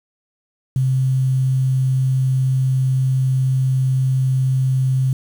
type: tone with quantisation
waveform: sine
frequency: 131 Hz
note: C3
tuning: 2 cents sharp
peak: -14 dBFS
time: 0.76-5.13 s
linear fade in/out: 2 ms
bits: 7
effects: none